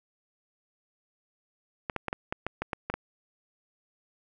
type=clicks; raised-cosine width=0.5 ms; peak=-15 dBFS; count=10; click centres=1.898 / 1.963 / 2.083 / 2.129 / 2.325 / 2.466 / 2.62 / 2.732 / 2.9 / 2.94 s; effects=none